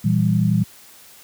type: chord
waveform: sine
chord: E diminished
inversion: second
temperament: equal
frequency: 116.54 / 164.81 / 196 Hz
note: Bb2 / E3 / G3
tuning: 0 / 0 / 0 cents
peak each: -19 dBFS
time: 0.04-0.64 s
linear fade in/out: 10 ms
effects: white hiss -46 dBFS RMS until 1.23 s + high-pass 60 Hz 12 dB/octave